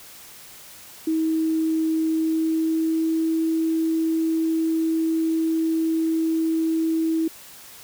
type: tone with pitch glide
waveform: sine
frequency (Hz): 319.8 to 323.5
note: D#4 to E4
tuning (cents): +48 to -32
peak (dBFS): -19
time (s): 1.07-7.28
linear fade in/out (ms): 5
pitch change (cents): +20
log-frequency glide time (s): 2.1-3.28
effects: white hiss -44 dBFS RMS until 7.83 s